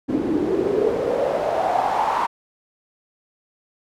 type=noise with band-pass filter sweep; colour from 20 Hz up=pink; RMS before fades=-21 dBFS; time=0.08-2.27 s; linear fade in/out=20 ms; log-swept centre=280 to 1000 Hz; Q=5.9; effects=none